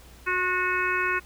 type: harmonic tone with a mistuned harmonic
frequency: 365.9 Hz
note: F#4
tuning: 19 cents flat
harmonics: 1 / 3 / 4 / 5 / 6 / 7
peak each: -32 / -29 / -27 / -31 / -34 / -30 dBFS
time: 0.26-1.2 s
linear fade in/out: 20 ms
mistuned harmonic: 3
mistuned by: -23 cents
effects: added 60 Hz sine -49 dBFS peak until 1.25 s + pink hiss -52 dBFS RMS until 1.25 s